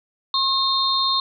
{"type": "tone cluster", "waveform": "sine", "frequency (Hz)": [1075, 3678, 4178], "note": ["C6", "A#7", "C8"], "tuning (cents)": [47, -24, -3], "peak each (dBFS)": -22, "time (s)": [0.34, 1.2], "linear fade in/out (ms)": 2, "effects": []}